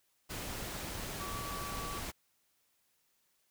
sine tone in noise, 1145 Hz, D6, 44 cents flat, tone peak -42 dBFS, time 1.19-2.01 s, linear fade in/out 20 ms, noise pink, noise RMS -41 dBFS, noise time 0.29-2.12 s, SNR -4 dB, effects white hiss -75 dBFS RMS until 3.5 s

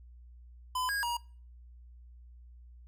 square tone with pitch steps, 1011 / 1637 / 952 Hz, B5 / G#6 / A#5, +40 / -25 / +36 cents, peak -31 dBFS, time 0.75-1.17 s, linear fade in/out 5 ms, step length 140 ms, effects noise-tail reverb RT60 0.4 s tail -22 dB re dry + added 60 Hz sine -50 dBFS peak until 2.87 s

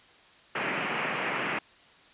white band-pass noise, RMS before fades -31 dBFS, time 0.55-1.59 s, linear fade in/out 5 ms, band 130 to 2700 Hz, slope 48 dB/octave, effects white hiss -56 dBFS RMS until 2.13 s + resampled to 8000 Hz

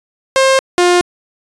sawtooth tone pair in turn, 532 / 354.4 Hz, C5 / F4, +29 / +25 cents, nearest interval perfect fifth, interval 704 cents, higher first, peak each -4 dBFS, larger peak neither, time 0.36-0.59 / 0.78-1.01 s, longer neither, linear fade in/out 0 ms, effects resampled to 22050 Hz

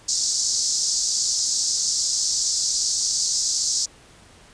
pink band-pass noise, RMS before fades -23 dBFS, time 0.08-3.86 s, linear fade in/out 10 ms, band 4700 to 7600 Hz, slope 48 dB/octave, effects pink hiss -50 dBFS RMS until 4.53 s + resampled to 22050 Hz

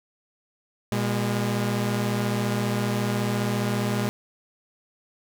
sawtooth tone pair together, 119.46 / 204.3 Hz, A#2 / G#3, +43 / -28 cents, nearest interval major sixth, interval 929 cents, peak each -22 dBFS, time 0.92-4.09 s, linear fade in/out 0 ms, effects none

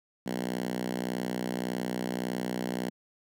5% pulse tone with high-pass filter, 61.74 Hz, B1, in tune, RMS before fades -33 dBFS, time 0.26-2.9 s, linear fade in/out 5 ms, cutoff 200 Hz, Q 2.6, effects none

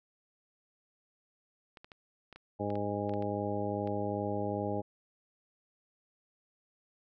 clicks, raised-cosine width 0.3 ms, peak -33 dBFS, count 11, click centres 1.772 / 1.845 / 1.918 / 2.327 / 2.36 / 2.703 / 2.755 / 3.094 / 3.138 / 3.224 / 3.874 s
harmonic tone, 102.5 Hz, G#2, 22 cents flat, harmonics 1 / 2 / 3 / 4 / 5 / 6 / 8, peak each -39 / -39 / -39 / -39 / -39 / -39 / -39 dBFS, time 2.59-4.82 s, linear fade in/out 20 ms
effects none

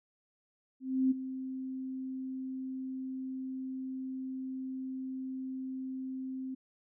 sine tone with ADSR envelope, 261.6 Hz, C4, in tune, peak -23 dBFS, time 0.8-6.55 s, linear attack 310 ms, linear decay 16 ms, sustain -13 dB, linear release 11 ms, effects none

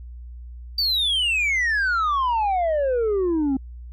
sine exponential sweep, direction down, 4673 to 260 Hz, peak -16 dBFS, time 0.78-3.57 s, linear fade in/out 5 ms, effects tanh soft clip ceiling -18 dBFS + added 60 Hz sine -35 dBFS peak until 3.92 s

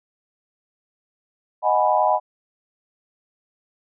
sine chord, G# minor seventh, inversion second, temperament equal, 622.3 / 740 / 830.6 / 987.8 Hz, D#5 / F#5 / G#5 / B5, 0 / 0 / 0 / 0 cents, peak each -21 dBFS, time 1.62-2.2 s, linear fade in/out 50 ms, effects none

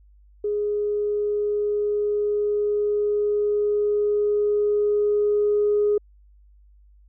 sine tone with level ramp, 415.3 Hz, G#4, in tune, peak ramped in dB -21 to -16 dBFS, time 0.44-5.98 s, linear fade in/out 5 ms, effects tanh soft clip ceiling -12 dBFS + added 50 Hz sine -50 dBFS peak until 7.08 s

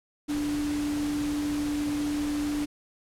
sine tone in noise, 293.7 Hz, D4, in tune, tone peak -26 dBFS, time 0.28-2.66 s, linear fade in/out 20 ms, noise pink, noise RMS -38 dBFS, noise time 0.28-2.66 s, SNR +9 dB, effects low-pass 11000 Hz 12 dB/octave

